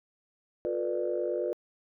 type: chord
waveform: sine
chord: B half-diminished seventh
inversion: second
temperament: just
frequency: 355.6 / 444.5 / 493.9 / 592.7 Hz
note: F4 / A4 / B4 / D5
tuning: +31 / +18 / 0 / +16 cents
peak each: -32 / -37 / -32 / -33 dBFS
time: 0.65-1.53 s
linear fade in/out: 0 ms
effects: tanh soft clip ceiling -18 dBFS